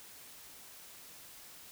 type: silence
effects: white hiss -53 dBFS RMS until 1.71 s